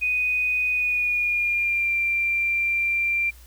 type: tone with pitch glide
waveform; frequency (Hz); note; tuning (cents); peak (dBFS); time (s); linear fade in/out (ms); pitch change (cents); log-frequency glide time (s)
sine; 2489 to 2368; D#7 to D7; 0 to +14; -20; 0.01-3.31; 20; -86; 0.71-1.95
effects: added 60 Hz sine -45 dBFS peak until 3.46 s + white hiss -53 dBFS RMS until 3.46 s